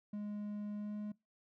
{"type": "tone with pitch glide", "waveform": "triangle", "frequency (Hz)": [207.7, 209.3], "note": ["G#3", "G#3"], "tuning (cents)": [0, 14], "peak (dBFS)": -37, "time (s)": [0.13, 1.12], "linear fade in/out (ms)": 5, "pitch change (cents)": 14, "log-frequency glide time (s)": [0.76, 0.95], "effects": ["noise-tail reverb RT60 0.2 s tail -22 dB re dry"]}